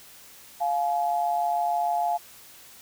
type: tone pair together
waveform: sine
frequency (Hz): 702 / 848.4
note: F5 / G#5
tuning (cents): +9 / +37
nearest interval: minor third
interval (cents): 328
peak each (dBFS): -24 / -27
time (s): 0.6-2.18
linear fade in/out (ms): 20
effects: white hiss -49 dBFS RMS until 2.81 s